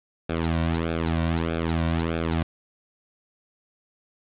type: tone with flanger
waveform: sawtooth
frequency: 82.41 Hz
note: E2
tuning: in tune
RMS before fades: -25 dBFS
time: 0.29-2.43 s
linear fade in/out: 5 ms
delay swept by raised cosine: 1 to 2.4 ms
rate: 1.6 Hz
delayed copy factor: -1
effects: resampled to 8000 Hz + 7-bit